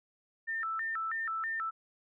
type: tone with vibrato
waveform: sine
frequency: 1544 Hz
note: G6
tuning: 27 cents flat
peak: -32 dBFS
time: 0.47-1.71 s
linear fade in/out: 20 ms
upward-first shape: square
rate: 3.1 Hz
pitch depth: 270 cents each way
effects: none